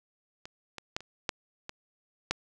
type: clicks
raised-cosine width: 0.2 ms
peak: -25 / -22 / -14 / -29 / -11 / -21 / -10 dBFS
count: 7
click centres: 0.455 / 0.783 / 0.965 / 1.006 / 1.292 / 1.694 / 2.31 s
effects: none